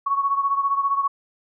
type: beating tone pair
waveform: sine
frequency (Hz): 1108.7 / 1123.7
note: C#6 / C#6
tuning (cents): 0 / +23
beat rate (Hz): 15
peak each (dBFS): -20 / -25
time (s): 0.06-1.08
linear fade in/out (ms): 10
effects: none